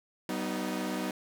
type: chord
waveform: sawtooth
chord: G augmented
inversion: none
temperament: equal with one note detuned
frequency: 191.19 / 246.9 / 311.1 Hz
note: G3 / B3 / D#4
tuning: -43 / 0 / 0 cents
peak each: -32 dBFS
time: 0.29-1.11 s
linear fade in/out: 2 ms
effects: none